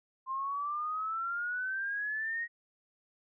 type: exponential sweep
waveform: sine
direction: up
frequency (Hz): 1046.5 to 1889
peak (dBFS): -32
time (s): 0.26-2.48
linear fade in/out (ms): 50
effects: none